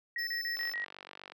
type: tone bursts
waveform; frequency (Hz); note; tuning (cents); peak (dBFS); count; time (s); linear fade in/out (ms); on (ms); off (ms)
sine; 1900; A#6; +33; -33; 5; 0.16-0.846; 2; 110; 34
type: tone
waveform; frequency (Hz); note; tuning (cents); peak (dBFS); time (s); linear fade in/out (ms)
square; 5274; E8; 0; -38; 0.18-0.74; 10
type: click train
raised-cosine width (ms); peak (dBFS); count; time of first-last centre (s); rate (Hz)
0.3; -29; 37; 0.57-1.32; 48
effects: high-pass 400 Hz 12 dB/octave